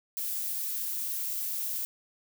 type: noise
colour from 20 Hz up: violet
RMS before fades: -33 dBFS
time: 0.17-1.85 s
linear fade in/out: 0 ms
effects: none